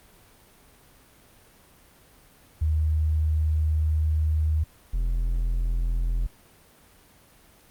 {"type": "tone pair in turn", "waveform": ["sine", "triangle"], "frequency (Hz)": [77.78, 42.26], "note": ["D#2", "E1"], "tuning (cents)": [0, 44], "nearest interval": "major seventh", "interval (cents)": 1056, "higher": "first", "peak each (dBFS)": [-20, -20], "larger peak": "neither", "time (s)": [[2.61, 4.64], [4.93, 6.27]], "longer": "first", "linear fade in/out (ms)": 10, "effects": ["pink hiss -55 dBFS RMS until 7.7 s", "Opus 32 kbps"]}